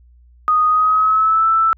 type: tone with pitch glide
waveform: sine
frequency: 1242 to 1323.5 Hz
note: D#6 to E6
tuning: -3 to +7 cents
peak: -11 dBFS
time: 0.48-1.73 s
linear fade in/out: 0 ms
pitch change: +110 cents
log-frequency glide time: 0.67-1.48 s
effects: added 60 Hz sine -45 dBFS peak until 1.77 s